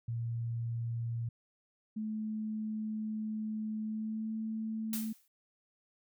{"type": "tone", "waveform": "sine", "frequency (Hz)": 116.54, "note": "A#2", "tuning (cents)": 0, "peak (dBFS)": -33, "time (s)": [0.08, 1.29], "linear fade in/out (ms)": 5}
{"type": "tone with pitch glide", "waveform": "sine", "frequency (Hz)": [216.3, 220.3], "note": ["A3", "A3"], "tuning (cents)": [-29, 2], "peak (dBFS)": -34, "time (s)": [1.96, 5.13], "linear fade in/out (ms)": 10, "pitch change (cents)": 31, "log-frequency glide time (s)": [3.82, 4.34]}
{"type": "noise with exponential decay", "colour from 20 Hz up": "blue", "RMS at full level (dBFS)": -35, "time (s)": [4.93, 5.28], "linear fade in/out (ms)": 2, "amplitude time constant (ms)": 75}
{"effects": []}